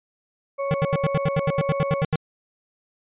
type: harmonic tone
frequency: 554.4 Hz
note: C#5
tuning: in tune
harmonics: 1 / 2 / 4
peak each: -24 / -31 / -39 dBFS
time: 0.58-2.04 s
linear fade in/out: 20 ms
type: tone bursts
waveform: square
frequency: 155.9 Hz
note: D#3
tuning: 4 cents sharp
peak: -19 dBFS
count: 14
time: 0.71-2.157 s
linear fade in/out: 0 ms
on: 30 ms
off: 79 ms
effects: resampled to 8000 Hz